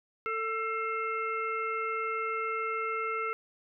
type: harmonic tone with a mistuned harmonic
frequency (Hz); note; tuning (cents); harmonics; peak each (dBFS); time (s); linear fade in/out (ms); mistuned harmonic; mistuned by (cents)
445.5; A4; +22; 1 / 3 / 5 / 6; -36 / -32 / -37 / -43; 0.26-3.33; 0; 5; -76
effects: none